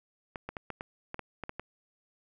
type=clicks; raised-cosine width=0.5 ms; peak=-22 dBFS; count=10; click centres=0.358 / 0.49 / 0.568 / 0.703 / 0.809 / 1.144 / 1.193 / 1.437 / 1.494 / 1.596 s; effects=none